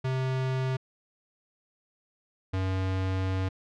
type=tone pair in turn; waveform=square; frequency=130.7 / 94.38 Hz; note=C3 / F#2; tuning=-1 / +35 cents; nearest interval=tritone; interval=564 cents; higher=first; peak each=-27 dBFS; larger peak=neither; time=0.04-0.77 / 2.53-3.49 s; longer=second; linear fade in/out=10 ms; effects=low-pass 4000 Hz 12 dB/octave